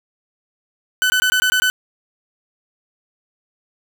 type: tone bursts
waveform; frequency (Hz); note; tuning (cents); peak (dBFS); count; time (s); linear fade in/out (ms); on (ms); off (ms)
30% pulse; 1505; F#6; +29; -11; 7; 1.02-1.7; 0; 80; 20
effects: none